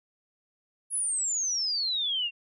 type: exponential sweep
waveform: sine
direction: down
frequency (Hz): 10680 to 2716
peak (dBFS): -26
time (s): 0.9-2.31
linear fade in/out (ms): 50
effects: none